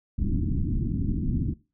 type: low-pass noise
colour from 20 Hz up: pink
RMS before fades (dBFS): -26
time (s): 0.18-1.54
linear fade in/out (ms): 10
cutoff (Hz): 300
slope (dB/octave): 48
effects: noise-tail reverb RT60 0.3 s tail -20 dB re dry